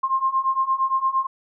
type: beating tone pair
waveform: sine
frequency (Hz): 1056 / 1064.7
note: C6 / C6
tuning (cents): +16 / +30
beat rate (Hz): 8.7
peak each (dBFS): -23 / -21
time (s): 0.03-1.27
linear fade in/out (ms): 10
effects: none